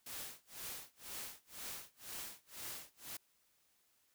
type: noise with tremolo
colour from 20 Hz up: white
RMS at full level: -45 dBFS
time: 0.06-3.17 s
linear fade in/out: 5 ms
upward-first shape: sine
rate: 2 Hz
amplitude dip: 100%
effects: white hiss -75 dBFS RMS until 4.14 s